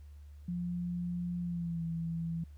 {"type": "tone with pitch glide", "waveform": "sine", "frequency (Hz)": [175.4, 165.56], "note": ["F3", "E3"], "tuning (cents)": [8, 8], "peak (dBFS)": -33, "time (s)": [0.48, 2.44], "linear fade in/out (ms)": 5, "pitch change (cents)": -100, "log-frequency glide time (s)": [1.41, 1.84], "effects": ["added 73 Hz sine -48 dBFS peak until 2.57 s", "pink hiss -72 dBFS RMS until 2.57 s"]}